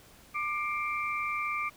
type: tone cluster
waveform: sine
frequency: 1193 / 2124 / 2341 Hz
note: D6 / C7 / D7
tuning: +27 / +25 / -6 cents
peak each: -32 / -38 / -34 dBFS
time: 0.34-1.7 s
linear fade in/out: 20 ms
effects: pink hiss -56 dBFS RMS until 1.76 s